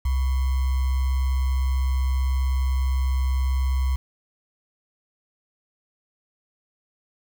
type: tone with sample-and-hold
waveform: sine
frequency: 65.41 Hz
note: C2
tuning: in tune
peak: -19 dBFS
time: 0.05-3.96 s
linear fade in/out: 5 ms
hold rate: 1050 Hz
effects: none